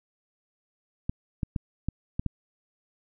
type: clicks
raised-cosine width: 5 ms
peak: -15 dBFS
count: 6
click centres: 1.095 / 1.432 / 1.562 / 1.886 / 2.195 / 2.263 s
effects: none